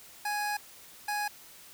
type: tone pair in turn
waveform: 25% pulse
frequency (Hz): 831 / 831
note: G#5 / G#5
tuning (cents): +1 / +1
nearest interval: unison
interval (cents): 0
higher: neither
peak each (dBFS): -26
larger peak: neither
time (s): 0.25-0.57 / 1.08-1.28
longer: first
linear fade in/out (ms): 5
effects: white hiss -52 dBFS RMS until 1.73 s